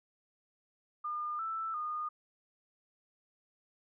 sine tone with pitch steps, 1210 / 1323 / 1224 Hz, D#6 / E6 / D#6, -49 / +6 / -29 cents, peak -34 dBFS, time 1.04-2.09 s, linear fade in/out 10 ms, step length 350 ms, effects none

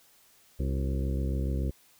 harmonic tone with a mistuned harmonic, 67 Hz, C2, 42 cents sharp, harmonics 1 / 2 / 3 / 4 / 5 / 6 / 7 / 8, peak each -28 / -34 / -38 / -40 / -42 / -44 / -45 / -46 dBFS, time 0.59-1.71 s, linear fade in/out 10 ms, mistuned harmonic 6, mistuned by -76 cents, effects white hiss -61 dBFS RMS until 1.99 s

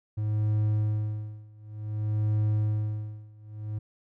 triangle tone with tremolo, 106.6 Hz, G#2, 46 cents sharp, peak -20 dBFS, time 0.17-3.79 s, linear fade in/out 10 ms, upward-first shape sine, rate 0.55 Hz, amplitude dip 95%, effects none

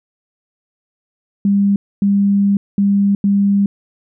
sine tone bursts at uneven times, 200 Hz, G3, 35 cents sharp, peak -10 dBFS, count 4, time 1.45-1.76 / 2.02-2.57 / 2.78-3.15 / 3.24-3.66 s, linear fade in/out 2 ms, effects none

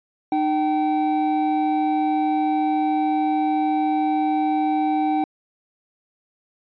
triangle tone pair together, 305.6 / 771 Hz, D#4 / G5, -31 / -29 cents, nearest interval octave + major third, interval 1602 cents, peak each -19 dBFS, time 0.32-5.24 s, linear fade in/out 2 ms, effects resampled to 11025 Hz

